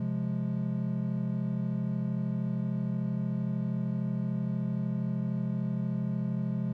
triangle chord, F minor, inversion second, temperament equal, 130.81 / 174.61 / 207.7 Hz, C3 / F3 / Ab3, 0 / 0 / 0 cents, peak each -31 dBFS, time 0-6.73 s, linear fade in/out 5 ms, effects none

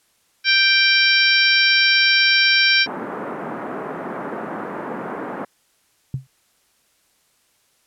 harmonic tone, 784 Hz, G5, in tune, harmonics 2 / 3 / 4 / 5 / 6 / 7, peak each -18 / -17 / -22 / -22 / -23 / -21 dBFS, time 0.44-2.87 s, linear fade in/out 50 ms
pink band-pass noise, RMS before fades -29 dBFS, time 2.86-5.45 s, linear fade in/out 5 ms, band 200 to 1500 Hz, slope 24 dB/octave
sine tone with exponential decay, 132.5 Hz, C3, 22 cents sharp, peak -17 dBFS, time 6.14-6.27 s, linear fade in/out 2 ms, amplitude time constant 28 ms
effects white hiss -62 dBFS RMS until 7.86 s + low-pass 12000 Hz 12 dB/octave

